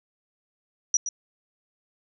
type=tone with echo; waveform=sine; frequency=5830 Hz; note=F#8; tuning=26 cents flat; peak=-17 dBFS; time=0.94-0.97 s; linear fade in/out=2 ms; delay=120 ms; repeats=1; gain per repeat=-10 dB; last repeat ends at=1.09 s; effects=none